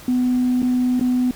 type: tone with dropouts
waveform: sine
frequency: 250.2 Hz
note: B3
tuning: 23 cents sharp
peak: -14 dBFS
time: 0.08-1.31 s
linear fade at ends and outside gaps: 2 ms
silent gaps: 0.62-0.628 / 0.996-1.01 s
effects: tanh soft clip ceiling -12 dBFS + pink hiss -41 dBFS RMS until 1.35 s